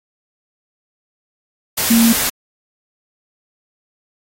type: tone in noise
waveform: sine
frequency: 230 Hz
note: A#3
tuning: 23 cents flat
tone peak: -9 dBFS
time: 1.9-2.13 s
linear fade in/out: 10 ms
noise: white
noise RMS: -18 dBFS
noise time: 1.77-2.3 s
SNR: +6 dB
effects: AAC 48 kbps